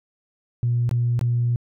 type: tone with dropouts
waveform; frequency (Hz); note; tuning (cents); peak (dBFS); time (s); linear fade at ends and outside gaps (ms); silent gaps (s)
sine; 119.9; A#2; +49; -17; 0.63-1.56; 0; 0.892-0.912 / 1.192-1.212
effects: tanh soft clip ceiling -13 dBFS